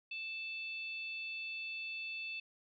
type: harmonic tone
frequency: 880 Hz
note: A5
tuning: in tune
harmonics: 3 / 4 / 5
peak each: -40 / -51 / -53 dBFS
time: 0.11-2.4 s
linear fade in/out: 5 ms
effects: none